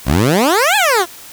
15% pulse exponential two-way sweep, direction up then down, 57.6 to 880 to 328.5 Hz, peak -4 dBFS, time 0.05-1.06 s, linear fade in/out 50 ms, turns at 0.76 s, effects white hiss -36 dBFS RMS until 1.32 s

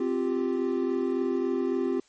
triangle chord, C suspended fourth, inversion none, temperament just, 261.6 / 348.8 / 392.4 Hz, C4 / F4 / G4, 0 / -2 / +2 cents, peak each -27 dBFS, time 0-2 s, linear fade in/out 5 ms, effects white hiss -62 dBFS RMS until 2.08 s + MP3 32 kbps

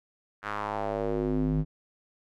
square tone with band-pass filter sweep, 51.91 Hz, G#1, in tune, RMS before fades -29 dBFS, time 0.42-1.65 s, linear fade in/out 50 ms, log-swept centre 1500 to 170 Hz, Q 2.5, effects none

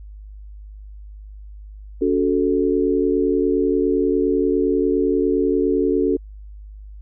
sine chord, F# minor, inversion second, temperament equal with one note detuned, 282.8 / 370 / 440 Hz, C#4 / F#4 / A4, +35 / 0 / 0 cents, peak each -20 dBFS, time 2.01-6.17 s, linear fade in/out 10 ms, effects added 51 Hz sine -35 dBFS peak until 7.01 s

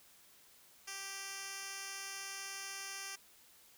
10% pulse tone with band-pass filter, 392 Hz, G4, in tune, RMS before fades -45 dBFS, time 0.87-3.16 s, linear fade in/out 10 ms, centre 6300 Hz, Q 0.86, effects white hiss -63 dBFS RMS until 3.77 s

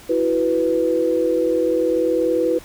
sine chord, E suspended second, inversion none, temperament equal, 329.6 / 370 / 493.9 Hz, E4 / F#4 / B4, 0 / 0 / 0 cents, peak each -21 / -23 / -18 dBFS, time 0.09-2.59 s, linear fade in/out 10 ms, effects pink hiss -43 dBFS RMS until 2.64 s

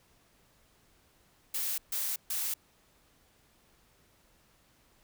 blue noise bursts, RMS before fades -33 dBFS, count 3, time 1.54-2.54 s, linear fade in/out 5 ms, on 240 ms, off 140 ms, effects pink hiss -66 dBFS RMS until 5.03 s

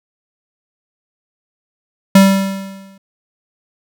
square tone with exponential decay, 194.3 Hz, G3, 15 cents flat, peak -3 dBFS, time 2.15-2.98 s, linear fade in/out 5 ms, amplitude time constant 180 ms, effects none

